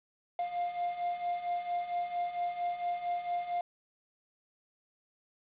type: beating tone pair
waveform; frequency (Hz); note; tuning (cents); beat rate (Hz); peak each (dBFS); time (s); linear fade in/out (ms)
triangle; 700 / 704.4; F5 / F5; +4 / +15; 4.4; -36 / -31; 0.39-3.61; 2
effects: resampled to 8000 Hz + 9-bit